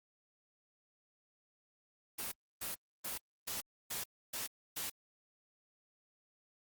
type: noise bursts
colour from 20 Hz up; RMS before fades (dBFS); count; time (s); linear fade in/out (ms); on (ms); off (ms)
white; -40; 7; 2.18-4.9; 10; 140; 290
effects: Opus 24 kbps